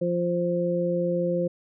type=harmonic tone; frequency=174.61 Hz; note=F3; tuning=in tune; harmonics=1 / 2 / 3; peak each=-27 / -29 / -25 dBFS; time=0.01-1.48 s; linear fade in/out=10 ms; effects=none